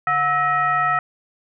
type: tone with frequency modulation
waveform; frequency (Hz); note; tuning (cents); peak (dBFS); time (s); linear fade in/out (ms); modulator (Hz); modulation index
sine; 1306; E6; -17; -16; 0.07-0.99; 2; 582; 0.97
effects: none